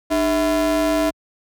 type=ring-modulated tone; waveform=square; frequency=175.7 Hz; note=F3; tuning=11 cents sharp; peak=-14 dBFS; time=0.1-1.11 s; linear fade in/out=20 ms; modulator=477 Hz; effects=high-pass 60 Hz 12 dB/octave